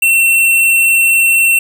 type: tone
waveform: square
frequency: 2708 Hz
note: E7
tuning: 46 cents sharp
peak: -8 dBFS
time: 0.02-1.59 s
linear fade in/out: 5 ms
effects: none